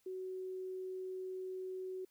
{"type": "tone", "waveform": "sine", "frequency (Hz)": 373.4, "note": "F#4", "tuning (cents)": 16, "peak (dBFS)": -40, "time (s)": [0.06, 2.05], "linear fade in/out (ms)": 5, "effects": ["white hiss -75 dBFS RMS until 2.1 s"]}